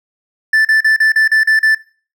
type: tone bursts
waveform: triangle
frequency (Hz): 1760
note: A6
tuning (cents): 0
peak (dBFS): -6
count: 8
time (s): 0.53-1.749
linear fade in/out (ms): 5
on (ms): 120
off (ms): 37
effects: noise-tail reverb RT60 0.4 s tail -20 dB re dry